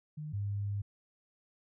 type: tone pair in turn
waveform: sine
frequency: 151.8 / 101.31 Hz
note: D#3 / G#2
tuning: -42 / -42 cents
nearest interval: perfect fifth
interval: 700 cents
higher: first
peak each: -38 / -32 dBFS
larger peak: second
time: 0.17-0.33 / 0.33-0.82 s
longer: second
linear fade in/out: 10 ms
effects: none